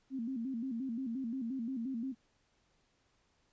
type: tone with vibrato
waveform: sine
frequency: 246.9 Hz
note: B3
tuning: in tune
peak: -35 dBFS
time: 0.1-2.15 s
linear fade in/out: 50 ms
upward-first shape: square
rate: 5.7 Hz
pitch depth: 130 cents each way
effects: pink hiss -74 dBFS RMS until 3.52 s + resampled to 16000 Hz